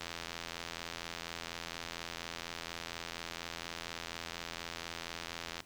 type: click train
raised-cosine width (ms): 0.2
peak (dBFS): -22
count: 472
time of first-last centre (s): 0.01-5.604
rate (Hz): 84.2
effects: pink hiss -61 dBFS RMS until 5.65 s